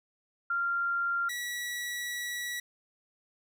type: tone pair in turn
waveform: sine / sawtooth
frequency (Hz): 1388 / 1937.8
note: F6 / B6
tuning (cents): -11 / -33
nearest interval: tritone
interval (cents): 578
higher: second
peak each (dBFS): -27 / -30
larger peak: first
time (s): 0.5-1.29 / 1.29-2.6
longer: second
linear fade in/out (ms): 5
effects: none